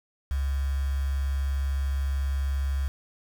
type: tone with quantisation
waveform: sine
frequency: 68.5 Hz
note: C#2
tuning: 20 cents flat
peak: -24 dBFS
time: 0.31-2.88 s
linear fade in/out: 0 ms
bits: 7
effects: none